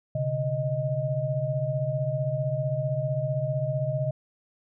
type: tone cluster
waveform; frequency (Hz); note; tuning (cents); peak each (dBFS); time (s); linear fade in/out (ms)
sine; 127.5 / 143 / 623; C3 / D3 / D#5; -44 / -46 / +2; -29; 0.15-4.11; 5
effects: none